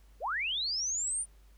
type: linear sweep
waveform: sine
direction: up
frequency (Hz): 392 to 9370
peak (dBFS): -30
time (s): 0.2-1.26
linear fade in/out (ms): 50
effects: added 50 Hz sine -55 dBFS peak until 1.57 s + pink hiss -68 dBFS RMS until 1.57 s